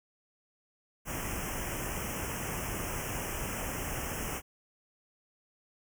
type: band-stop noise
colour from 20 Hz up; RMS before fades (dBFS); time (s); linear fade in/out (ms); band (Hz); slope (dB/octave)
pink; -36; 1.05-4.42; 50; 3100 to 5400; 96
effects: none